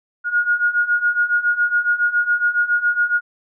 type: beating tone pair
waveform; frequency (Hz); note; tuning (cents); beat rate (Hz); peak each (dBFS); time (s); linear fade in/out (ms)
sine; 1432 / 1439.2; F6 / F#6; +43 / -48; 7.2; -20 / -17; 0.24-3.21; 50
effects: none